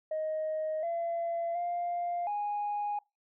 sine tone with pitch steps, 625 / 678 / 699 / 826 Hz, D#5 / E5 / F5 / G#5, +8 / +49 / +1 / -10 cents, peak -29 dBFS, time 0.11-2.99 s, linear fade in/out 5 ms, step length 720 ms, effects noise-tail reverb RT60 0.2 s tail -23 dB re dry + tanh soft clip ceiling -27 dBFS

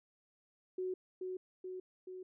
sine tone with echo, 370 Hz, F#4, in tune, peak -35 dBFS, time 0.78-0.94 s, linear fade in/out 5 ms, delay 430 ms, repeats 3, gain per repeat -3 dB, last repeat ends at 2.23 s, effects none

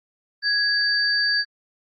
sine tone pair together, 1661.2 / 4631 Hz, G#6 / D8, 0 / -25 cents, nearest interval octave + tritone, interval 1775 cents, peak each -21 dBFS, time 0.42-1.45 s, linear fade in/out 50 ms, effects Opus 32 kbps

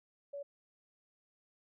sine tone, 567 Hz, C#5, 39 cents sharp, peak -40 dBFS, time 0.33-0.43 s, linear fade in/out 10 ms, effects none

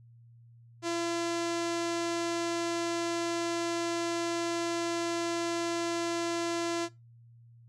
sawtooth tone with low-pass filter, 339.1 Hz, E4, 49 cents sharp, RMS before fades -32 dBFS, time 0.82-6.89 s, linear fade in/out 50 ms, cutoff 6800 Hz, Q 1.7, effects noise-tail reverb RT60 0.2 s tail -19 dB re dry + added 117 Hz sine -53 dBFS peak until 7.68 s

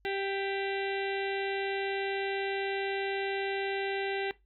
harmonic tone with a mistuned harmonic, 392 Hz, G4, in tune, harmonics 1 / 2 / 4 / 5 / 6 / 7 / 8 / 9 / 10, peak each -33 / -37 / -40 / -40 / -45 / -42 / -48 / -49 / -48 dBFS, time 0.05-4.31 s, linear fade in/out 0 ms, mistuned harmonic 5, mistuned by +23 cents, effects noise-tail reverb RT60 0.2 s tail -18 dB re dry + added 50 Hz sine -64 dBFS peak until 4.45 s

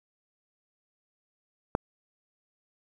click, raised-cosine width 1 ms, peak -10 dBFS, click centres 1.751 s, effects 8-bit

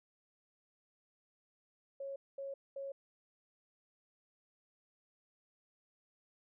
sine tone bursts, 550 Hz, C#5, 14 cents flat, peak -40 dBFS, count 3, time 2-2.92 s, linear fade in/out 5 ms, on 160 ms, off 220 ms, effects none

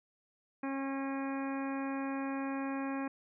harmonic tone, 272.1 Hz, C#4, 32 cents flat, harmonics 1 / 2 / 3 / 4 / 5 / 6 / 7 / 8 / 9, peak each -35 / -44 / -44 / -45 / -52 / -48 / -52 / -56 / -50 dBFS, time 0.63-3.08 s, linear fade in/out 5 ms, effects none

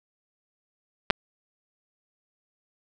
clicks, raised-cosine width 0.3 ms, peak -4 dBFS, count 2, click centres 1.102 / 1.107 s, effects none

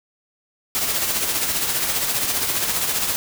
white noise with tremolo, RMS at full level -20 dBFS, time 0.75-3.16 s, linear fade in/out 0 ms, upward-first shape triangle, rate 15 Hz, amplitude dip 50%, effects none

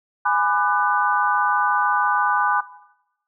sine chord, G# half-diminished seventh, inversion none, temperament just, 830.6 / 996.7 / 1196.1 / 1495.1 Hz, G#5 / B5 / D6 / F#6, 0 / +16 / +31 / +18 cents, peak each -22 dBFS, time 0.25-2.61 s, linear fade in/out 10 ms, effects noise-tail reverb RT60 0.9 s tail -18 dB re dry

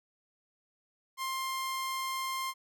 sawtooth tone, 1056 Hz, C6, 16 cents sharp, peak -29 dBFS, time 1.17-2.54 s, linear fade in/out 50 ms, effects none

